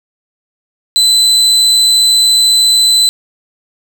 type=tone; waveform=35% pulse; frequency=4023 Hz; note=B7; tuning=31 cents sharp; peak=-5 dBFS; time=0.96-3.09 s; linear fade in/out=0 ms; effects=none